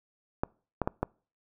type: clicks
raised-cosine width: 1 ms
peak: -13 dBFS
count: 4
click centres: 0.435 / 0.817 / 0.875 / 1.03 s
effects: noise-tail reverb RT60 0.4 s tail -26 dB re dry